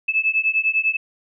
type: beating tone pair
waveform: sine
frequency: 2608 / 2618 Hz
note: E7 / E7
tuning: -19 / -13 cents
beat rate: 10 Hz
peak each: -20 dBFS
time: 0.08-0.97 s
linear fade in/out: 10 ms
effects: none

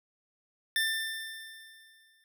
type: tone with exponential decay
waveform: 25% pulse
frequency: 1785 Hz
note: A6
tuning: 24 cents sharp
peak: -21 dBFS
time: 0.76-2.24 s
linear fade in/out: 1 ms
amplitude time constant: 320 ms
effects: none

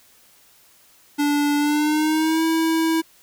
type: tone with pitch glide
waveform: square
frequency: 290.8 to 324.5 Hz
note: D4 to E4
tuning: -17 to -27 cents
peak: -18 dBFS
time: 1.18-3.02 s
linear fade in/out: 20 ms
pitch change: +190 cents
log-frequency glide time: 1.57-2.44 s
effects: white hiss -54 dBFS RMS until 3.22 s

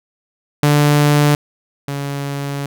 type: tone pair in turn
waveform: sawtooth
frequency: 146.83 / 141.03 Hz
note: D3 / C#3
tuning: 0 / +30 cents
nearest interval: minor second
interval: 70 cents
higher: first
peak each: -6 / -17 dBFS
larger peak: first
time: 0.63-1.35 / 1.88-2.66 s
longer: second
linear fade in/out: 2 ms
effects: none

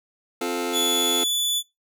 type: chord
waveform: sawtooth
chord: F major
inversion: second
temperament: just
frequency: 261.9 / 349.2 / 436.5 Hz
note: C4 / F4 / A4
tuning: +2 / 0 / -14 cents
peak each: -26 / -24 / -25 dBFS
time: 0.41-1.24 s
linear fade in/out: 5 ms
type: tone with pitch glide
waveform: sawtooth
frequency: 3436 to 3464 Hz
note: A7 to A7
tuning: -42 to -28 cents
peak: -18 dBFS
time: 0.72-1.63 s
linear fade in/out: 50 ms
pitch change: +14 cents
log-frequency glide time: 1.19-1.33 s
effects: noise-tail reverb RT60 0.2 s tail -22 dB re dry

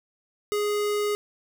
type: tone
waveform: square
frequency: 415.3 Hz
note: G#4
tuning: in tune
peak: -24 dBFS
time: 0.52-1.15 s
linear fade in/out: 0 ms
effects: none

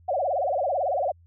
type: tone with vibrato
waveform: sine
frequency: 641 Hz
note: E5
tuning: 49 cents flat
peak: -22 dBFS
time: 0.08-1.12 s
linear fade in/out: 10 ms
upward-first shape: sine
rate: 18 Hz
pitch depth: 290 cents each way
effects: added 85 Hz sine -52 dBFS peak until 1.26 s

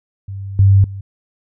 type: tone with level steps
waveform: sine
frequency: 98 Hz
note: G2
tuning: in tune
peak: -24 / -6 / -25 dBFS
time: 0.28-1.01 s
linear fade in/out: 5 ms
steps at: 0.59 / 0.84 s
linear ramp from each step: 2 ms
effects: none

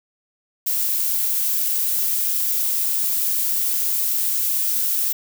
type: noise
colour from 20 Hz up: violet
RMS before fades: -21 dBFS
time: 0.66-5.13 s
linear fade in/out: 10 ms
effects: none

